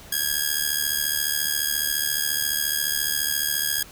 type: ring-modulated tone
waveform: 5% pulse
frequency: 1647 Hz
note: G#6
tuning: 15 cents flat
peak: -8 dBFS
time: 0.12-3.83 s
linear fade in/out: 5 ms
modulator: 37.2 Hz
effects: pink hiss -45 dBFS RMS until 3.91 s